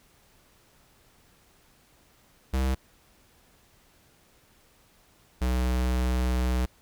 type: tone pair in turn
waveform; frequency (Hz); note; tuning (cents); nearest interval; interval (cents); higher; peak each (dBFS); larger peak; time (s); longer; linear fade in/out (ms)
square; 65.41 / 62.49; C2 / B1; 0 / +21; minor second; 79; first; -24; neither; 2.53-2.75 / 5.41-6.66; second; 10
effects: pink hiss -61 dBFS RMS until 6.81 s